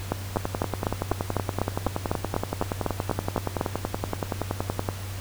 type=two click trains; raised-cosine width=1 ms; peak=-9 / -11 dBFS; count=15 / 49; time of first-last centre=0.12-3.611 / 0.36-4.888 s; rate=4.01 / 10.6 Hz; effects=added 96 Hz sine -33 dBFS peak until 5.2 s + pink hiss -40 dBFS RMS until 5.2 s